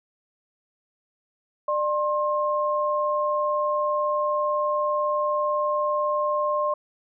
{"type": "tone pair together", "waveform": "sine", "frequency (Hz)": [597, 1065], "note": ["D5", "C6"], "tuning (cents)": [28, 30], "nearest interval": "minor seventh", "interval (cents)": 1002, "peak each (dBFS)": -24, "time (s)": [1.68, 6.74], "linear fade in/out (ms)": 5, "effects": []}